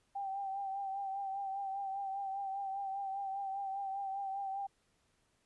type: tone with vibrato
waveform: sine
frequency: 784 Hz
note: G5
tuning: in tune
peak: -36 dBFS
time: 0.15-4.67 s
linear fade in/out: 10 ms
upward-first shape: triangle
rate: 5 Hz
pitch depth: 45 cents each way
effects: pink hiss -75 dBFS RMS until 5.45 s + resampled to 24000 Hz